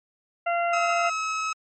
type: harmonic tone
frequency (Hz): 688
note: F5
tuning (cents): -26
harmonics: 1 / 2 / 3 / 4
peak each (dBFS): -23 / -29 / -33 / -35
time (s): 0.46-1.1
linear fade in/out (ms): 10
type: tone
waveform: 30% pulse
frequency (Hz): 1287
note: E6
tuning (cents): -42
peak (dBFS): -23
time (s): 0.73-1.53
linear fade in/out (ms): 5
effects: MP3 32 kbps